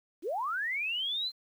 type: linear sweep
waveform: sine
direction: up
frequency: 277.2 to 4186 Hz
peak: -30 dBFS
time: 0.22-1.32 s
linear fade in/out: 50 ms
effects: 10-bit